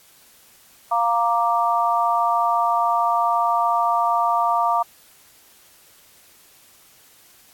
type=chord; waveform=sine; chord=Bb major; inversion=second; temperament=equal; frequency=698.5 / 932.3 / 1174.7 Hz; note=F5 / Bb5 / D6; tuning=0 / 0 / 0 cents; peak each=-21 dBFS; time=0.91-4.83 s; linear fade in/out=10 ms; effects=white hiss -52 dBFS RMS until 7.53 s + AAC 64 kbps